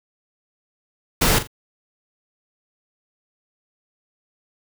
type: noise with echo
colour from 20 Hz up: pink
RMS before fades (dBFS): -17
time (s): 1.21-1.39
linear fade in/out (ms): 10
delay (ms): 42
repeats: 2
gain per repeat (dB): -11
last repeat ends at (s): 1.474
effects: none